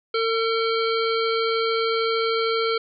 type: harmonic tone with a mistuned harmonic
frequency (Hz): 452.2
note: A4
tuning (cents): +47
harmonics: 1 / 3 / 5 / 7 / 9 / 10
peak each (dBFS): -22 / -26 / -31 / -32 / -33 / -36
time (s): 0.14-2.78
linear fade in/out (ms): 5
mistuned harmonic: 9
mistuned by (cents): +24
effects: none